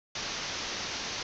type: low-pass noise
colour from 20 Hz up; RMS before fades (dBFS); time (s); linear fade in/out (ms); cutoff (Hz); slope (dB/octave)
white; -36; 0.15-1.23; 5; 6400; 96
effects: none